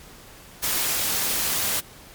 white noise, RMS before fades -24 dBFS, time 0.62-1.81 s, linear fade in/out 20 ms, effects pink hiss -46 dBFS RMS until 2.14 s + MP3 96 kbps

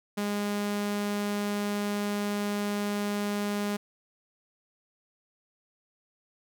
sawtooth tone, 205.2 Hz, G#3, 21 cents flat, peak -24 dBFS, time 0.17-3.77 s, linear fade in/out 10 ms, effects none

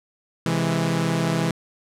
sawtooth chord, C augmented, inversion none, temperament equal with one note detuned, 131.49 / 164.81 / 207.7 Hz, C3 / E3 / G#3, +9 / 0 / 0 cents, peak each -23 / -18 / -24 dBFS, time 0.46-1.51 s, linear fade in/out 2 ms, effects low-pass 10000 Hz 12 dB/octave

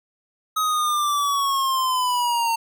square linear sweep, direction down, 1269 to 909 Hz, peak -20 dBFS, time 0.56-2.56 s, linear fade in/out 10 ms, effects none

